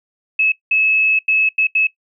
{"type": "tone bursts at uneven times", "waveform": "sine", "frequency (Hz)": 2590, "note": "E7", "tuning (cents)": -31, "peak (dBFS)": -12, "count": 5, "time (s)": [[0.39, 0.52], [0.71, 1.19], [1.28, 1.49], [1.58, 1.67], [1.75, 1.87]], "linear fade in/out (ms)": 5, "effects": ["noise-tail reverb RT60 0.1 s tail -17 dB re dry"]}